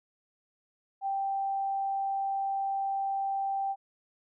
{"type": "tone", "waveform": "sine", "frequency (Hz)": 784, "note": "G5", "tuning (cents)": 0, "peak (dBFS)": -28, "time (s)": [1.01, 3.76], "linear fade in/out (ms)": 50, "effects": []}